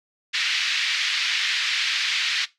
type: band-pass noise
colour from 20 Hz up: pink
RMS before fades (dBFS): -24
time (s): 0.33-2.46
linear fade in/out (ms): 20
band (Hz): 1900 to 4700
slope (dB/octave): 24
effects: noise-tail reverb RT60 0.2 s tail -18 dB re dry